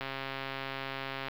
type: click train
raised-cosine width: 0.3 ms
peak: -20 dBFS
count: 173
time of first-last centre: 0.01-1.284 s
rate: 135 Hz
effects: low-pass 4000 Hz 12 dB/octave + 8-bit